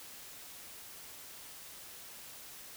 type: silence
effects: white hiss -50 dBFS RMS until 2.76 s